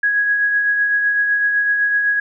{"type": "tone with tremolo", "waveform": "sine", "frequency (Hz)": 1661.2, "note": "G#6", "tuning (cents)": 0, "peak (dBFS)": -12, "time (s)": [0.03, 2.2], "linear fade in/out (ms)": 5, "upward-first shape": "triangle", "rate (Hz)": 7.9, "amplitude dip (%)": 40, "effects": []}